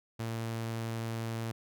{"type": "tone", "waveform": "sawtooth", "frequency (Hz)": 113.9, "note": "A#2", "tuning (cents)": -40, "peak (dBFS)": -30, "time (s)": [0.19, 1.52], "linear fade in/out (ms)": 10, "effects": []}